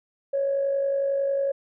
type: tone with amplitude modulation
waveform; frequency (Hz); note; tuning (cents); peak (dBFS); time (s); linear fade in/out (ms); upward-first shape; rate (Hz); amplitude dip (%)
sine; 553; C#5; -4; -19; 0.33-1.52; 10; sine; 51; 40
effects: tanh soft clip ceiling -16 dBFS